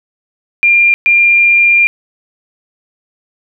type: tone bursts at uneven times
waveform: sine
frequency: 2395 Hz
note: D7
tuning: 33 cents sharp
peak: -5 dBFS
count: 2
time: 0.63-0.94 / 1.06-1.87 s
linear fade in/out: 0 ms
effects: none